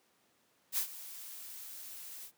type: noise with ADSR envelope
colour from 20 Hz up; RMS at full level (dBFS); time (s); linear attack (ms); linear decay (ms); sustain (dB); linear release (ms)
blue; -31; 0.72-2.32; 57; 89; -16; 77
effects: pink hiss -71 dBFS RMS until 2.37 s + high-pass 200 Hz 12 dB/octave